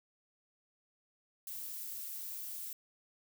violet noise, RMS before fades -43 dBFS, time 1.47-2.73 s, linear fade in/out 2 ms, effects none

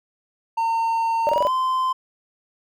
triangle tone with pitch glide, 911 to 1034.4 Hz, A#5 to C6, -40 to -20 cents, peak -17 dBFS, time 0.57-1.93 s, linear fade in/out 10 ms, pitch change +220 cents, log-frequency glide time 1.28-1.51 s
sine tone bursts, 590 Hz, D5, 8 cents sharp, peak -17 dBFS, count 5, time 1.27-1.47 s, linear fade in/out 0 ms, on 20 ms, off 25 ms
effects none

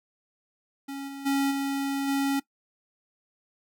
square tone with level steps, 276.2 Hz, C#4, 6 cents flat, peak -34 / -37 / -23 / -27 / -24 dBFS, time 0.88-2.4 s, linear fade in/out 10 ms, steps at 1.07 / 1.25 / 1.5 / 2.07 s, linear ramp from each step 20 ms, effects noise-tail reverb RT60 0.1 s tail -20 dB re dry

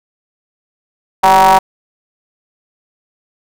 square ring-modulated tone, 92.3 Hz, F#2, 4 cents flat, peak -3 dBFS, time 1.23-1.59 s, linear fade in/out 10 ms, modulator 855 Hz, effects none

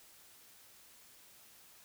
silence, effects white hiss -60 dBFS RMS until 1.84 s

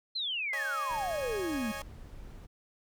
sine exponential sweep, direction down, 4237 to 207.7 Hz, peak -31 dBFS, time 0.15-1.72 s, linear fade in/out 10 ms
15% pulse chord, C# suspended second, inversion none, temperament equal with one note detuned, 550.5 / 622.3 / 830.6 Hz, C#5 / D#5 / G#5, -12 / 0 / 0 cents, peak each -35 / -37 / -36 dBFS, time 0.53-1.82 s, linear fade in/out 2 ms
brown noise, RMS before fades -47 dBFS, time 0.89-2.47 s, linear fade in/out 20 ms
effects none

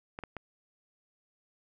clicks, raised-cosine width 0.5 ms, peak -24 dBFS, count 3, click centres 0.189 / 0.237 / 0.367 s, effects none

